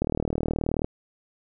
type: click train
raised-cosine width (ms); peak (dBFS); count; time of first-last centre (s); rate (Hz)
2; -12; 33; 0.02-0.845; 38.8
effects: none